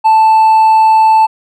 sine tone with hard clipping, 880 Hz, A5, in tune, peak -5 dBFS, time 0.04-1.27 s, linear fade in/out 20 ms, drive 2 dB, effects none

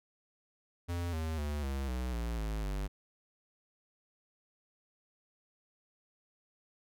square tone with pitch steps, 86.6 / 79.87 / 73.67 / 67.94 / 62.67 / 57.8 / 53.31 / 49.17 Hz, F2 / D#2 / D2 / C#2 / B1 / A#1 / G#1 / G1, -14 / +46 / +6 / -34 / +26 / -14 / +46 / +6 cents, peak -34 dBFS, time 0.88-2.88 s, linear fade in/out 20 ms, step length 250 ms, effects none

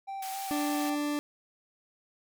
triangle tone with vibrato, 775 Hz, G5, 20 cents flat, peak -33 dBFS, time 0.07-0.96 s, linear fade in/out 20 ms, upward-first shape square, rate 3.7 Hz, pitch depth 15 cents each way
white band-pass noise, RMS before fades -42 dBFS, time 0.22-0.9 s, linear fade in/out 5 ms, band 910 to 16000 Hz, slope 12 dB/octave
40% pulse tone, 293.7 Hz, D4, in tune, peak -28 dBFS, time 0.51-1.19 s, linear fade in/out 0 ms
effects none

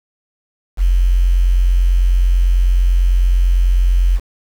sine tone with quantisation, 44.54 Hz, F1, 35 cents sharp, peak -9 dBFS, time 0.77-4.2 s, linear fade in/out 50 ms, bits 6, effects none

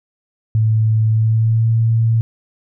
sine tone with pitch glide, 110 to 113.62 Hz, A2 to A#2, 0 to -44 cents, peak -11 dBFS, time 0.55-2.21 s, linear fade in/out 0 ms, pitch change +56 cents, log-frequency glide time 1.1-1.69 s, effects none

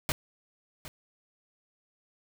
pink noise with echo, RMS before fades -29 dBFS, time 0.09-0.12 s, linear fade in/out 0 ms, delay 760 ms, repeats 1, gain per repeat -14 dB, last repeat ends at 0.88 s, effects none

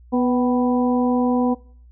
harmonic tone with a mistuned harmonic, 246.9 Hz, B3, in tune, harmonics 1 / 2 / 3 / 4, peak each -17 / -23 / -27 / -29 dBFS, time 0.12-1.55 s, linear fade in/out 20 ms, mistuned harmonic 3, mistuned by +45 cents, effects noise-tail reverb RT60 0.5 s tail -22 dB re dry + added 60 Hz sine -44 dBFS peak until 1.91 s

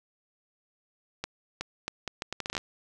accelerating click train, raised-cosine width 0.2 ms, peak -15 dBFS, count 13, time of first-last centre 1.24-2.579 s, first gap 370 ms, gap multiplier 0.73, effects none

